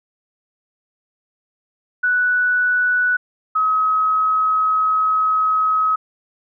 sine tone pair in turn, 1480 / 1275.1 Hz, F#6 / D#6, 0 / +42 cents, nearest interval minor third, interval 258 cents, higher first, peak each -14 dBFS, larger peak neither, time 2.03-3.17 / 3.55-5.96 s, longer second, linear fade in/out 10 ms, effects none

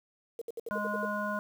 sine tone bursts, 462.1 Hz, A#4, 15 cents flat, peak -34 dBFS, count 8, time 0.39-1.052 s, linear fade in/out 2 ms, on 25 ms, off 66 ms
harmonic tone, 207.7 Hz, G#3, in tune, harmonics 1 / 3 / 5 / 7, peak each -36 / -36 / -36 / -36 dBFS, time 0.71-1.39 s, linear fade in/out 0 ms
effects 9-bit

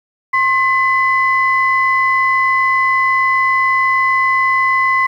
sine tone pair together, 1066.3 / 2013 Hz, C6 / B6, +32 / +33 cents, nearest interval major seventh, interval 1101 cents, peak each -13 dBFS, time 0.33-5.07 s, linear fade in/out 10 ms, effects tanh soft clip ceiling -3 dBFS + 8-bit

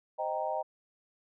sine chord, C minor seventh, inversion none, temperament equal, 523.3 / 622.3 / 784 / 932.3 Hz, C5 / Eb5 / G5 / Bb5, 0 / 0 / 0 / 0 cents, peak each -39 / -34 / -35 / -37 dBFS, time 0.18-0.63 s, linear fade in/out 20 ms, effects none

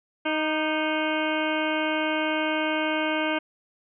harmonic tone with a mistuned harmonic, 311.1 Hz, D#4, in tune, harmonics 1 / 2 / 3 / 4 / 5 / 7 / 8 / 9 / 10, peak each -28 / -29 / -32 / -36 / -31 / -33 / -36 / -36 / -38 dBFS, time 0.25-3.39 s, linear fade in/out 10 ms, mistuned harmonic 4, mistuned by -33 cents, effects none

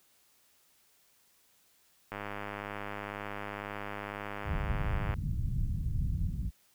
click train, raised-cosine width 0.5 ms, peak -23 dBFS, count 309, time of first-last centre 2.12-5.14 s, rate 102 Hz
pink low-pass noise, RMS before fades -32 dBFS, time 4.44-6.51 s, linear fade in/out 50 ms, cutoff 160 Hz, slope 24 dB/octave
effects white hiss -67 dBFS RMS until 6.74 s

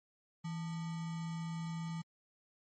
sine tone with sample-and-hold, 164.81 Hz, E3, in tune, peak -37 dBFS, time 0.44-2.02 s, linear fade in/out 10 ms, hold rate 1050 Hz, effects MP3 32 kbps

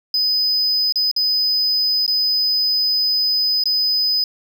triangle tone with dropouts, 5010 Hz, D#8, 11 cents sharp, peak -14 dBFS, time 0.14-4.24 s, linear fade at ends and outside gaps 2 ms, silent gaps 0.924-0.957 / 1.114-1.163 / 2.064-2.078 / 3.638-3.656 s, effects none

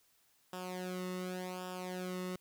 sawtooth tone with flanger, 182.8 Hz, F#3, 21 cents flat, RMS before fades -41 dBFS, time 0.53-2.36 s, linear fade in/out 2 ms, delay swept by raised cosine 0.47 to 1.27 ms, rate 0.88 Hz, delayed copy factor -0.8, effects white hiss -71 dBFS RMS until 2.4 s

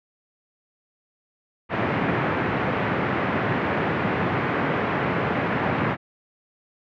pink band-pass noise, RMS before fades -24 dBFS, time 1.69-5.97 s, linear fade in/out 50 ms, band 110 to 2200 Hz, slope 24 dB/octave, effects none

